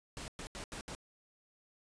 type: noise bursts at uneven times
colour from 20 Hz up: pink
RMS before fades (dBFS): -44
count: 5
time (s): 0.17-0.28 / 0.39-0.47 / 0.55-0.64 / 0.72-0.81 / 0.88-0.95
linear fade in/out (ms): 0
effects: resampled to 22050 Hz